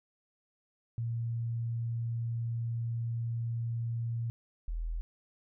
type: tone pair in turn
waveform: sine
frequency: 116.3 / 41.12 Hz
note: A#2 / E1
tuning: -4 / -4 cents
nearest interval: octave + tritone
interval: 1800 cents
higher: first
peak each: -31 / -32 dBFS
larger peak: first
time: 0.98-4.3 / 4.68-5.01 s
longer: first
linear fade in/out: 0 ms
effects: none